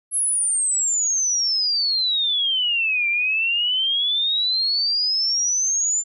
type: exponential two-way sweep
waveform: sine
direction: down then up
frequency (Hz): 11000 to 2349 to 7230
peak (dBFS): -18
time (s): 0.11-6.04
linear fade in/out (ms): 50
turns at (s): 3.08
effects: none